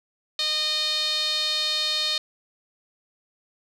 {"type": "tone with band-pass filter", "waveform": "sawtooth", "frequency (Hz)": 613, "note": "D#5", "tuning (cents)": -26, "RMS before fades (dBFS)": -25, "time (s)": [0.39, 2.18], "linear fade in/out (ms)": 2, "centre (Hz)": 4000, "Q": 7.2, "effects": []}